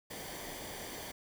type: noise with comb filter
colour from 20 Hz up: pink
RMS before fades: -44 dBFS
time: 0.1-1.12 s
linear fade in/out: 10 ms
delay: 0.75 ms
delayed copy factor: -0.6
effects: none